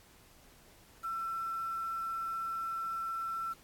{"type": "tone with quantisation", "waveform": "sine", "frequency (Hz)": 1342, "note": "E6", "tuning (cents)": 31, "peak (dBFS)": -34, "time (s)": [1.03, 3.54], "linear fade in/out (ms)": 20, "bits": 9, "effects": ["pink hiss -60 dBFS RMS until 3.63 s", "AAC 64 kbps"]}